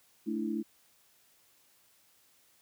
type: chord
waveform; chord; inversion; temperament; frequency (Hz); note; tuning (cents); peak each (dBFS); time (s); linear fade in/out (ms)
sine; A suspended fourth; none; equal; 220 / 293.7 / 329.6; A3 / D4 / E4; 0 / 0 / 0; -34 / -37 / -35; 0.26-0.63; 20
effects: white hiss -66 dBFS RMS until 2.61 s + high-pass 60 Hz 12 dB/octave